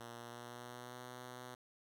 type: tone with pitch glide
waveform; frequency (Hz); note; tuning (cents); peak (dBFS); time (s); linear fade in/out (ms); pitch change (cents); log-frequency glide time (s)
5% pulse; 118.3 to 124.4; A#2 to B2; +26 to +13; -37; 0-1.55; 5; +87; 0.12-1.06
effects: none